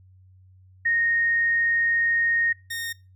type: tone pair in turn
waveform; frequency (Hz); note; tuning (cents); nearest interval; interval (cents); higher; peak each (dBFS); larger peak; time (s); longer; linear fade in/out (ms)
sine / sawtooth; 1857 / 1845.2; A#6 / A#6; -7 / -18; unison; 11; first; -19 / -25; first; 0.85-2.53 / 2.7-2.93; first; 10
effects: noise-tail reverb RT60 0.3 s tail -23 dB re dry + added 93 Hz sine -50 dBFS peak until 3.15 s